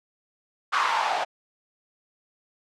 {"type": "noise with band-pass filter sweep", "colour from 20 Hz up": "blue", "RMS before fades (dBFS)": -24, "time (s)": [0.72, 1.25], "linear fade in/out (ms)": 20, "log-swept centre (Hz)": [1200, 710], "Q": 4.7, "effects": ["low-pass 4000 Hz 12 dB/octave"]}